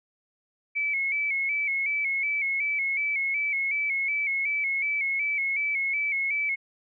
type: tone with vibrato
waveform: sine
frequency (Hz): 2241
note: C#7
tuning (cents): +18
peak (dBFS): -24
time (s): 0.75-6.56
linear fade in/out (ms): 20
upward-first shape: square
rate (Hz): 2.7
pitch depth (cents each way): 51
effects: none